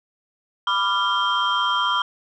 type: tone cluster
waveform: sine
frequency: 992 / 1180 / 1383 / 3179 Hz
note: B5 / D6 / F6 / G7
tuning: +7 / +8 / -17 / +24 cents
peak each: -23 dBFS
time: 0.67-2.02 s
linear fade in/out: 2 ms
effects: tanh soft clip ceiling -12 dBFS